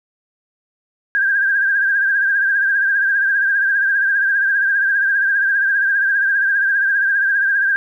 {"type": "tone with vibrato", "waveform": "sine", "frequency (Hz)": 1600, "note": "G6", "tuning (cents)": 35, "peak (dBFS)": -13, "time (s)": [1.15, 7.76], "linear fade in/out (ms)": 0, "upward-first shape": "triangle", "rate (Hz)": 15, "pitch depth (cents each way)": 69, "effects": ["9-bit"]}